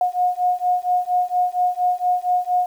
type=beating tone pair; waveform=sine; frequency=720 / 724.3 Hz; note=F#5 / F#5; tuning=-47 / -37 cents; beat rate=4.3 Hz; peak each=-20 dBFS; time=0.01-2.66 s; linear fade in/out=2 ms; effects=8-bit